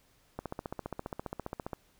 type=click train; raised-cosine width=1 ms; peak=-22 dBFS; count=21; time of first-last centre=0.39-1.732 s; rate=14.9 Hz; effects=pink hiss -67 dBFS RMS until 1.99 s